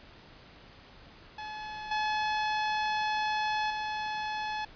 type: tone with level steps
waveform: sawtooth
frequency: 855 Hz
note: A5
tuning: 50 cents flat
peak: -34 / -24 / -28 dBFS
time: 1.38-4.65 s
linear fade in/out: 5 ms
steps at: 1.91 / 3.7 s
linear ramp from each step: 5 ms
effects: pink hiss -53 dBFS RMS until 4.75 s + resampled to 11025 Hz